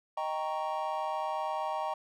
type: chord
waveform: triangle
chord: Eb dominant seventh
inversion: none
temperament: equal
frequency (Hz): 622.3 / 784 / 932.3 / 1108.7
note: Eb5 / G5 / Bb5 / Db6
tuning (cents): 0 / 0 / 0 / 0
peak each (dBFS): -35 / -34 / -34 / -37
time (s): 0.17-1.94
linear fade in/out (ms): 5
effects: none